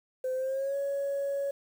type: tone with pitch glide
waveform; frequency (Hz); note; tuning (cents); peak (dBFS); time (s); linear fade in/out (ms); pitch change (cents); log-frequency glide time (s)
sine; 515 to 558.4; C5 to C#5; -28 to +13; -27; 0.24-1.51; 5; +141; 0.34-0.76
effects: tanh soft clip ceiling -25 dBFS + 9-bit